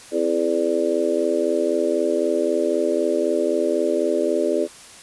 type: harmonic tone with a mistuned harmonic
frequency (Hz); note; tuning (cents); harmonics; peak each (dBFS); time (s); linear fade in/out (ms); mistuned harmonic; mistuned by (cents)
83.9; E2; +31; 3 / 4 / 5 / 6 / 7; -28 / -23 / -23 / -27 / -23; 0.11-4.68; 50; 3; +64
effects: white hiss -43 dBFS RMS until 5.02 s + resampled to 24000 Hz